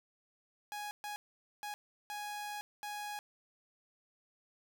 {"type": "tone bursts at uneven times", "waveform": "sawtooth", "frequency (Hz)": 830.6, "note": "G#5", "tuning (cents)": 0, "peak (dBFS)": -36, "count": 5, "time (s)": [[0.72, 0.91], [1.04, 1.16], [1.63, 1.74], [2.1, 2.61], [2.83, 3.19]], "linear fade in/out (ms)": 0, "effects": []}